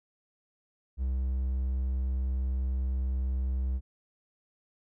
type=tone; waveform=triangle; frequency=64.7 Hz; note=C2; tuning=19 cents flat; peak=-25 dBFS; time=0.97-3.81 s; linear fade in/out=50 ms; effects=none